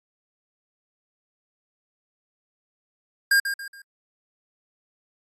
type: tone with echo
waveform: square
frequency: 1610 Hz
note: G6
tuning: 46 cents sharp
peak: -16 dBFS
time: 3.31-3.4 s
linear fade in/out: 5 ms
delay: 140 ms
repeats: 3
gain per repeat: -9 dB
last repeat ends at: 3.82 s
effects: AAC 48 kbps